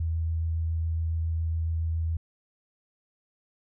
sine tone with vibrato, 81.6 Hz, E2, 17 cents flat, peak -25 dBFS, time 0-2.17 s, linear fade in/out 5 ms, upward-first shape triangle, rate 7.2 Hz, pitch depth 12 cents each way, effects none

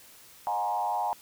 sine tone with frequency modulation, 830.6 Hz, G#5, in tune, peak -26 dBFS, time 0.47-1.13 s, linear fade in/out 0 ms, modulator 105 Hz, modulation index 1.3, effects white hiss -53 dBFS RMS until 1.21 s

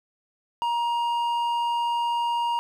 sine tone with hard clipping, 944 Hz, A#5, 22 cents sharp, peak -24 dBFS, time 0.62-2.59 s, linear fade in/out 0 ms, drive 6 dB, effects none

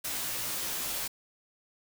white noise with comb filter, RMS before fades -34 dBFS, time 0.04-1.08 s, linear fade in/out 10 ms, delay 14 ms, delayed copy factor -1, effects none

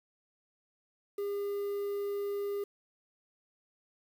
triangle tone with quantisation, 404.2 Hz, G#4, 47 cents flat, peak -30 dBFS, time 1.18-2.64 s, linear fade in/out 5 ms, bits 9, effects none

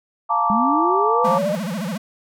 sine chord, Bb major seventh, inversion second, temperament just, 699.2 / 874.1 / 932.3 / 1165.4 Hz, F5 / A5 / Bb5 / D6, +2 / -12 / 0 / -14 cents, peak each -25 / -22 / -23 / -19 dBFS, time 0.29-1.39 s, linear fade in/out 20 ms
sine linear sweep, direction up, 200 to 622.3 Hz, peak -19 dBFS, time 0.5-1.55 s, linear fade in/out 0 ms
square tone with vibrato, 192.8 Hz, G3, 28 cents flat, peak -24 dBFS, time 1.24-1.98 s, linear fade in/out 10 ms, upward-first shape sine, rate 14 Hz, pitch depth 270 cents each way
effects none

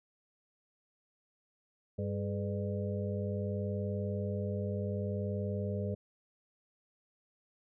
harmonic tone with a mistuned harmonic, 100 Hz, G2, 35 cents sharp, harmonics 1 / 2 / 4 / 5 / 6, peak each -35 / -38 / -41 / -42 / -43 dBFS, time 1.98-5.95 s, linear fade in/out 10 ms, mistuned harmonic 4, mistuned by +82 cents, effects none

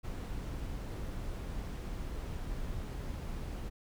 brown noise, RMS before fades -39 dBFS, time 0.03-3.7 s, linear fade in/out 20 ms, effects none

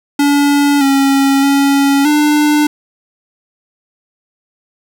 square tone with pitch steps, 285.9 / 274.2 / 278.5 / 298.1 Hz, D4 / C#4 / C#4 / D4, -46 / -19 / +8 / +26 cents, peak -9 dBFS, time 0.19-2.67 s, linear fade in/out 5 ms, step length 620 ms, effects 8-bit

